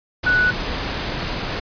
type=tone in noise; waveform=sine; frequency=1480 Hz; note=F#6; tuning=in tune; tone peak=-14 dBFS; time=0.26-0.51 s; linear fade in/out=10 ms; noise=pink; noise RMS=-25 dBFS; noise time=0.23-1.6 s; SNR=+8 dB; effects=resampled to 11025 Hz